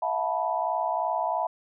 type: tone cluster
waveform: sine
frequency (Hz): 653 / 716 / 879 / 979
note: E5 / F5 / A5 / B5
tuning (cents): -17 / +43 / -2 / -15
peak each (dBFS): -30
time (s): 0.02-1.47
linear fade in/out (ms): 5
effects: none